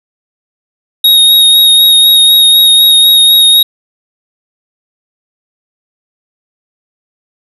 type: tone with vibrato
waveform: square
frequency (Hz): 3753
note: A#7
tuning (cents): +11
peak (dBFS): -3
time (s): 1.04-3.63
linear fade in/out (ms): 5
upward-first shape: sine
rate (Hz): 4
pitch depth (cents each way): 17
effects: none